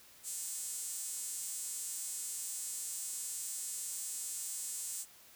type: tone with high-pass filter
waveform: sawtooth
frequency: 360.4 Hz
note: F#4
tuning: 45 cents flat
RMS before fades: -41 dBFS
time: 0.23-5.06 s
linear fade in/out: 50 ms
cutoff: 8000 Hz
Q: 3
effects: white hiss -59 dBFS RMS until 5.35 s